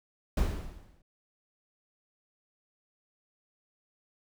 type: noise with exponential decay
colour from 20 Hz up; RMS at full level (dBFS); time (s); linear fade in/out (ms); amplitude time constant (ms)
brown; -24; 0.37-1.02; 5; 140
effects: none